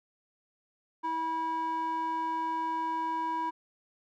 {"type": "tone with band-pass filter", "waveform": "square", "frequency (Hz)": 324.4, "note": "E4", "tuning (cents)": -28, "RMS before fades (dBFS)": -32, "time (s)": [1.03, 3.51], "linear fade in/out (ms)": 20, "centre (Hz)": 950, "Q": 3.6, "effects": []}